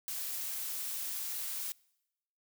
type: noise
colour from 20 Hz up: blue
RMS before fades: -38 dBFS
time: 0.08-1.72 s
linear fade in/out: 0 ms
effects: noise-tail reverb RT60 0.9 s tail -25 dB re dry